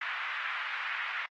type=band-pass noise; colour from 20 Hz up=pink; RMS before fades=-36 dBFS; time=0.01-1.26 s; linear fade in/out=5 ms; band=1300 to 2400 Hz; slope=24 dB/octave; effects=AAC 32 kbps